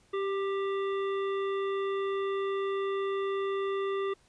harmonic tone with a mistuned harmonic, 392 Hz, G4, in tune, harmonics 1 / 3 / 5 / 7 / 9, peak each -29 / -37 / -44 / -50 / -49 dBFS, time 0.13-4.14 s, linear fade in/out 10 ms, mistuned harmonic 3, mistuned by +15 cents, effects pink hiss -65 dBFS RMS until 4.28 s + resampled to 22050 Hz

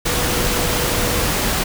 sine tone in noise, 490 Hz, B4, 14 cents flat, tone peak -28 dBFS, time 0.07-1.28 s, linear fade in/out 10 ms, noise pink, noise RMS -19 dBFS, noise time 0.05-1.64 s, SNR -12 dB, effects none

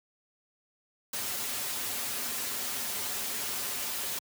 white noise with comb filter, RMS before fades -34 dBFS, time 1.13-4.19 s, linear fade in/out 5 ms, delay 6.2 ms, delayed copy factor -0.7, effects high-pass 100 Hz 12 dB/octave

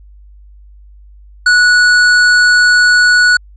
sine tone with hard clipping, 1469 Hz, F#6, 13 cents flat, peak -7 dBFS, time 1.46-3.37 s, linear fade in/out 5 ms, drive 17 dB, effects added 50 Hz sine -36 dBFS peak until 3.56 s + resampled to 16000 Hz

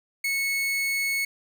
40% pulse tone, 2202 Hz, C#7, 12 cents flat, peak -23 dBFS, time 0.24-1.25 s, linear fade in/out 5 ms, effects none

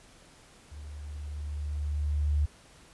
sine tone with level ramp, 73.8 Hz, D2, 9 cents sharp, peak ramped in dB -41 to -22 dBFS, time 0.71-2.46 s, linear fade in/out 10 ms, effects pink hiss -56 dBFS RMS until 2.93 s + resampled to 24000 Hz

